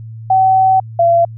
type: tone pair in turn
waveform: sine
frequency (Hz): 760 / 680.2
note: F#5 / F5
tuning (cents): +46 / -46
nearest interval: major second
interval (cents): 192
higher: first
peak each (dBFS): -7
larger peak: neither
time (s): 0.3-0.8 / 0.99-1.25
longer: first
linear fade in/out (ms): 5
effects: added 112 Hz sine -27 dBFS peak until 1.37 s